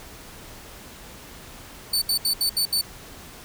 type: tone bursts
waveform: sawtooth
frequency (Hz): 4512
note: C#8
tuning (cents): +30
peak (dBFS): -17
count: 6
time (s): 1.93-2.813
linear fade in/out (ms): 5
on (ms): 88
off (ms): 71
effects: pink hiss -43 dBFS RMS until 3.44 s